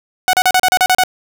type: tone bursts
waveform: sawtooth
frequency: 740 Hz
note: F#5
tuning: in tune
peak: -5 dBFS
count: 9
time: 0.28-1.036 s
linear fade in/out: 0 ms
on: 52 ms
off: 36 ms
effects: none